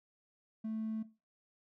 triangle tone, 220 Hz, A3, in tune, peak -33 dBFS, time 0.64-1.03 s, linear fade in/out 10 ms, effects noise-tail reverb RT60 0.3 s tail -18 dB re dry + tanh soft clip ceiling -30 dBFS

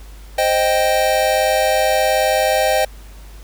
square chord, C minor, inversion none, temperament equal, 523.3 / 622.3 / 784 Hz, C5 / Eb5 / G5, 0 / 0 / 0 cents, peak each -20 / -18 / -19 dBFS, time 0.38-2.85 s, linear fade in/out 5 ms, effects added 50 Hz sine -35 dBFS peak until 3.43 s + pink hiss -46 dBFS RMS until 3.43 s

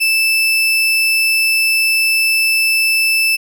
35% pulse tone, 2639 Hz, E7, 1 cent sharp, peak -10 dBFS, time 0-3.37 s, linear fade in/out 20 ms, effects none

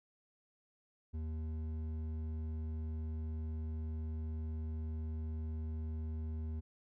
sine tone with hard clipping, 79 Hz, D#2, 27 cents sharp, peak -39 dBFS, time 1.13-6.61 s, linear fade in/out 20 ms, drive 8 dB, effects none

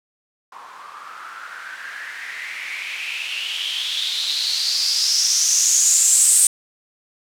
violet noise with low-pass filter sweep, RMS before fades -21 dBFS, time 0.52-6.47 s, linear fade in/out 2 ms, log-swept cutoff 1000 to 8600 Hz, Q 6.3, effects none

